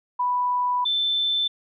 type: tone pair in turn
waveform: sine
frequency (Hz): 987.8 / 3535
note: B5 / A7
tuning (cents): 0 / +7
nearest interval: octave + minor seventh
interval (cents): 2207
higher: second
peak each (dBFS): -20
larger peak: neither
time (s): 0.19-0.85 / 0.85-1.48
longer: first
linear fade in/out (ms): 10
effects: none